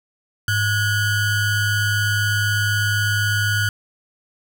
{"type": "ring-modulated tone", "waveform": "square", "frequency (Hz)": 778, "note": "G5", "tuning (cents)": -13, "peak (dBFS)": -15, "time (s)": [0.48, 3.69], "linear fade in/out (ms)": 2, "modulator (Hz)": 674, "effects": []}